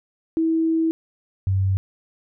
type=tone pair in turn; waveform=sine; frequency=324.5 / 95.97 Hz; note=E4 / G2; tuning=-27 / -36 cents; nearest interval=octave + major sixth; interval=2109 cents; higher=first; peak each=-17 dBFS; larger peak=neither; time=0.37-0.91 / 1.47-1.77 s; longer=first; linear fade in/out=0 ms; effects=none